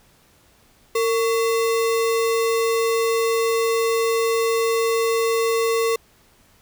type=tone with sample-and-hold; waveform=sine; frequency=456.5 Hz; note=A#4; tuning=36 cents flat; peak=-17 dBFS; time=0.95-5.96 s; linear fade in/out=5 ms; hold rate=1575 Hz; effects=pink hiss -56 dBFS RMS until 6.61 s